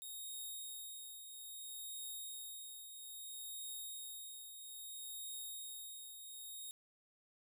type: tone with tremolo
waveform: 5% pulse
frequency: 3729 Hz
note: A#7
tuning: in tune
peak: -36 dBFS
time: 0.02-6.71 s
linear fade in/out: 0 ms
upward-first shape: triangle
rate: 0.61 Hz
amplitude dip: 55%
effects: none